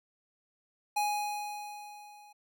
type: tone with level ramp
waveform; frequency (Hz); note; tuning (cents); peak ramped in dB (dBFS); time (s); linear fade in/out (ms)
square; 831; G#5; +1; -27 to -54; 0.96-2.33; 10
effects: none